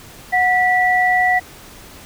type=tone pair together; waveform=sine; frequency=733 / 1956.9 Hz; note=F#5 / B6; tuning=-16 / -16 cents; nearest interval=octave + perfect fourth; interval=1700 cents; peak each=-15 dBFS; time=0.32-1.4 s; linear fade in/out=20 ms; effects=pink hiss -40 dBFS RMS until 2.05 s